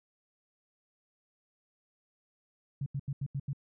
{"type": "tone bursts", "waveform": "sine", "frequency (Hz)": 138.59, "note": "C#3", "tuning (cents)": 0, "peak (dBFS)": -31, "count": 6, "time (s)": [2.81, 3.532], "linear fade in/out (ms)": 5, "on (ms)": 52, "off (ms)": 82, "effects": []}